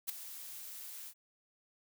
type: noise with ADSR envelope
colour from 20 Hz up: blue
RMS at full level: -34 dBFS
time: 0.07-1.14 s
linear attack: 23 ms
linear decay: 9 ms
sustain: -13 dB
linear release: 64 ms
effects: none